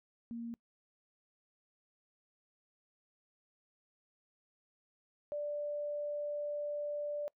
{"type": "tone pair in turn", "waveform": "sine", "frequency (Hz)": [233.1, 587.4], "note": ["A#3", "D5"], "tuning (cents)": [0, 0], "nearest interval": "octave + major third", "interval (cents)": 1600, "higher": "second", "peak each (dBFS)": [-39, -35], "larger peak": "second", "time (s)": [[0.31, 0.54], [5.32, 7.28]], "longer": "second", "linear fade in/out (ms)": 0, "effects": ["noise-tail reverb RT60 0.1 s tail -25 dB re dry"]}